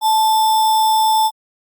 sine tone with sample-and-hold, 876 Hz, A5, 8 cents flat, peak -11 dBFS, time 0.01-1.31 s, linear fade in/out 50 ms, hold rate 4410 Hz, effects Opus 48 kbps

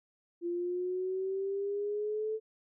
sine exponential sweep, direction up, 343.1 to 440 Hz, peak -31 dBFS, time 0.41-2.4 s, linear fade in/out 50 ms, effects none

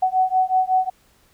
sine beating tone pair, 745 / 750.4 Hz, F#5 / F#5, +12 / +24 cents, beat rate 5.4 Hz, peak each -19 dBFS, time 0.02-0.9 s, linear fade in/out 10 ms, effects pink hiss -58 dBFS RMS until 1.33 s

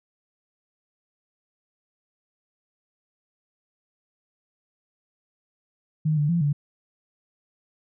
sine tone with pitch steps, 154.9 / 147.4 / 170.6 / 144.9 Hz, D#3 / D3 / F3 / D3, -7 / +7 / -40 / -23 cents, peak -19 dBFS, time 6.05-6.53 s, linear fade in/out 10 ms, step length 120 ms, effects none

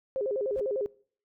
sine tone with vibrato, 466.2 Hz, A#4, in tune, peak -27 dBFS, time 0.16-0.86 s, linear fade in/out 0 ms, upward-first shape square, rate 10 Hz, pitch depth 220 cents each way
brown noise with exponential growth, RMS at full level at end -41 dBFS, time 0.48-0.6 s, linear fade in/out 1 ms, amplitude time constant 24 ms
effects noise-tail reverb RT60 0.5 s tail -23 dB re dry

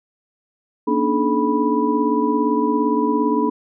sine tone cluster, 237.1 / 285.2 / 302.7 / 429 / 983 Hz, A#3 / C#4 / D#4 / A4 / B5, +30 / +49 / -48 / -44 / -8 cents, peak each -22 dBFS, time 0.87-3.5 s, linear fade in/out 10 ms, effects none

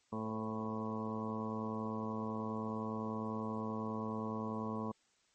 harmonic tone with a mistuned harmonic, 110 Hz, A2, in tune, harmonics 1 / 2 / 3 / 4 / 5 / 6 / 7 / 8 / 9 / 10, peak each -46 / -39 / -49 / -45 / -49 / -52 / -53 / -55 / -46 / -47 dBFS, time 0.12-4.92 s, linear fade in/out 10 ms, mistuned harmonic 5, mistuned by -34 cents, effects white hiss -73 dBFS RMS until 5.34 s + MP3 32 kbps

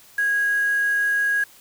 sine tone with quantisation, 1649 Hz, G#6, 13 cents flat, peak -18 dBFS, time 0.18-1.44 s, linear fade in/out 5 ms, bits 6, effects white hiss -50 dBFS RMS until 1.6 s

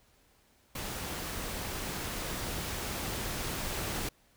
pink noise with level ramp, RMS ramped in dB -38 to -35 dBFS, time 0.75-4.09 s, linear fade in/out 5 ms, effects pink hiss -66 dBFS RMS until 4.36 s

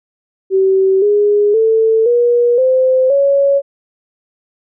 sine tone with pitch steps, 383.1 / 413 / 445.2 / 479.9 / 517.3 / 557.7 Hz, G4 / G#4 / A4 / B4 / C5 / C#5, -40 / -10 / +20 / -50 / -20 / +10 cents, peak -8 dBFS, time 0.5-3.62 s, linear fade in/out 50 ms, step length 520 ms, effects none

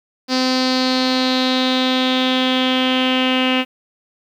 sawtooth tone with low-pass filter sweep, 257.2 Hz, C4, 30 cents flat, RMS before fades -17 dBFS, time 0.28-3.65 s, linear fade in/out 50 ms, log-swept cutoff 4800 to 2800 Hz, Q 6, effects 8-bit

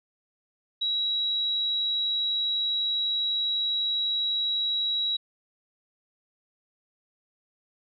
sine tone, 3876 Hz, B7, 33 cents flat, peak -24 dBFS, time 0.81-5.17 s, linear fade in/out 10 ms, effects none

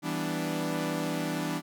sawtooth chord, E minor seventh, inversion none, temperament equal, 164.81 / 196 / 246.9 / 293.7 Hz, E3 / G3 / B3 / D4, 0 / 0 / 0 / 0 cents, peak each -30 / -34 / -33 / -29 dBFS, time 0.02-1.62 s, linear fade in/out 50 ms, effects none

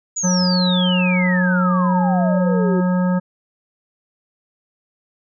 sine exponential sweep, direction down, 6930 to 352.7 Hz, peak -20 dBFS, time 0.16-2.81 s, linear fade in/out 10 ms
harmonic tone, 181.5 Hz, F#3, 33 cents flat, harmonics 1 / 3 / 5 / 7 / 9, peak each -15 / -25 / -29 / -32 / -34 dBFS, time 0.23-3.2 s, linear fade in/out 20 ms
effects none

